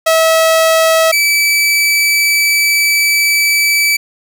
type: tone pair in turn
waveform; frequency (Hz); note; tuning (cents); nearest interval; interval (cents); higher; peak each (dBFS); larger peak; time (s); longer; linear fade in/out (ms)
sawtooth; 647 / 2306; E5 / D7; -32 / -32; octave + minor seventh; 2200; second; -4 / -6; first; 0.06-1.12 / 1.12-3.97; second; 10
effects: none